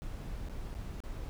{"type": "noise with dropouts", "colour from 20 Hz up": "brown", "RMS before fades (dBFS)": -40, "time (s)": [0.02, 1.29], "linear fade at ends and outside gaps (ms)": 0, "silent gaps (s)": [[0.486, 0.496], [0.743, 0.75], [1.003, 1.037]], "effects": []}